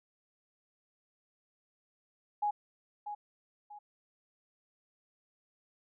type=tone with echo; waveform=sine; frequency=830.6 Hz; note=G#5; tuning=in tune; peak=-28 dBFS; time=2.42-2.51 s; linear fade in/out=10 ms; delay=640 ms; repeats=2; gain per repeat=-9 dB; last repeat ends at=3.79 s; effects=none